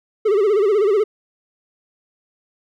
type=tone with vibrato; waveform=triangle; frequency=411.2 Hz; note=G#4; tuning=17 cents flat; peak=-11 dBFS; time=0.25-1.04 s; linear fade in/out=10 ms; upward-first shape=sine; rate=16 Hz; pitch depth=130 cents each way; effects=none